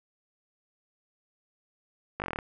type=slowing click train; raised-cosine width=0.5 ms; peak=-17 dBFS; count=9; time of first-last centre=2.2-2.388 s; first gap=19 ms; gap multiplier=1.06; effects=none